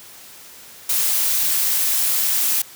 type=noise; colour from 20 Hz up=blue; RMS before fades=-19 dBFS; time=0.89-2.62 s; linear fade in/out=5 ms; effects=white hiss -42 dBFS RMS until 2.75 s + high-pass 60 Hz 12 dB/octave